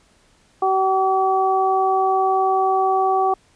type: harmonic tone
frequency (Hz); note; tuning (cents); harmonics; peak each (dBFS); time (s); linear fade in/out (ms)
381.4; G4; -47; 1 / 2 / 3; -21 / -17 / -23; 0.62-3.34; 5
effects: pink hiss -57 dBFS RMS until 3.55 s + resampled to 22050 Hz

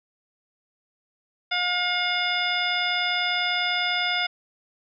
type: harmonic tone with a mistuned harmonic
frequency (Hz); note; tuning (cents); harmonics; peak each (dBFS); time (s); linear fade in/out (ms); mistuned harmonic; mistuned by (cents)
715; F5; +41; 1 / 2 / 3 / 4 / 5 / 7; -30 / -29 / -27 / -32 / -28 / -33; 1.51-4.27; 10; 5; -22
effects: none

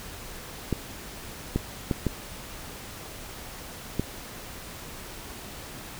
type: clicks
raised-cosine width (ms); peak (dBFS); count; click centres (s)
3; -11; 5; 0.727 / 1.56 / 1.912 / 2.067 / 3.996
effects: pink hiss -41 dBFS RMS until 5.99 s

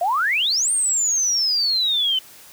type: exponential two-way sweep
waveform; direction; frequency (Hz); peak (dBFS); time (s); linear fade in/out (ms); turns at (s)
sine; up then down; 658 to 8930 to 3019; -17; 0.01-2.19; 5; 0.71
effects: white hiss -45 dBFS RMS until 2.52 s + high-pass 60 Hz 12 dB/octave

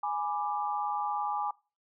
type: chord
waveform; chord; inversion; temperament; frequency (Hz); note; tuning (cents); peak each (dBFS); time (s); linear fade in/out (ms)
sine; G# diminished; none; equal with one note detuned; 830.6 / 987.8 / 1178.7; G#5 / B5 / D6; 0 / 0 / +6; -31 / -37 / -35; 0.03-1.51; 5
effects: noise-tail reverb RT60 0.3 s tail -21 dB re dry

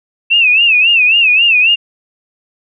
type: tone with vibrato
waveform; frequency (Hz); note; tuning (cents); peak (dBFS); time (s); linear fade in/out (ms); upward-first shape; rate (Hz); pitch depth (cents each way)
sine; 2637; E7; 0; -6; 0.3-1.76; 20; sine; 3.7; 130
effects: none

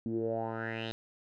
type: tone with low-pass filter sweep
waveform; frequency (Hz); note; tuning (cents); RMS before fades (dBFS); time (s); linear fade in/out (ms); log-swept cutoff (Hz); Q
10% pulse; 112.8; A2; +44; -35; 0.06-0.92; 0; 250 to 3900; 5.4
effects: none

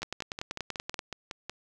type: two click trains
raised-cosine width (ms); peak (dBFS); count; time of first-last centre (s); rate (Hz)
0.2; -19 / -16; 9 / 11; 0.02-1.496 / 0.03-0.992; 5.42 / 10.4
effects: none

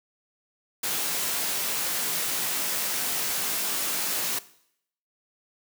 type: noise with comb filter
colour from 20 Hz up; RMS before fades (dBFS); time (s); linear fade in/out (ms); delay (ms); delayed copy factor
white; -28; 0.83-4.39; 5; 17; +0.6
effects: noise-tail reverb RT60 0.7 s tail -18 dB re dry + high-pass 150 Hz 12 dB/octave

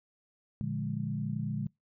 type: chord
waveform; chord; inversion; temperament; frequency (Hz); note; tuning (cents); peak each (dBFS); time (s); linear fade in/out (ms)
sine; Bb dominant seventh; none; equal; 116.54 / 146.83 / 174.61 / 207.7; Bb2 / D3 / F3 / Ab3; 0 / 0 / 0 / 0; -37 / -35 / -40 / -36; 0.61-1.67; 0
effects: noise-tail reverb RT60 0.2 s tail -26 dB re dry

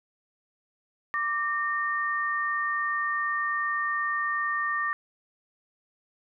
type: tone pair together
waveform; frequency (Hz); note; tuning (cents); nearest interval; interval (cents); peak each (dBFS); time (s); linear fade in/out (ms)
sine; 1174.7 / 1832.1; D6 / A#6; 0 / -30; minor sixth; 770; -28; 1.14-4.93; 0
effects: none

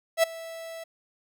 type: tone with ADSR envelope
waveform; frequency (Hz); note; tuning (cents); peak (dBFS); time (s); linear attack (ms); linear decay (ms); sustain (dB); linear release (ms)
45% pulse; 657; E5; -6; -16; 0.17-0.84; 63; 9; -21; 8
effects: none

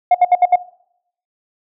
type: tone bursts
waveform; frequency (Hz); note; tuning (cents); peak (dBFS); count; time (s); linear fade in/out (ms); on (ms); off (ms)
sine; 718; F5; +48; -4; 5; 0.11-0.558; 5; 36; 67
effects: noise-tail reverb RT60 0.7 s tail -21 dB re dry + tanh soft clip ceiling -5 dBFS

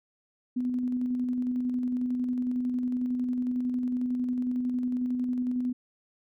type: tone with tremolo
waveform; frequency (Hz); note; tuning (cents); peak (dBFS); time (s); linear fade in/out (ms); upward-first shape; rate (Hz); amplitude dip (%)
sine; 249.3; B3; +16; -25; 0.56-5.73; 10; square; 11; 25
effects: none

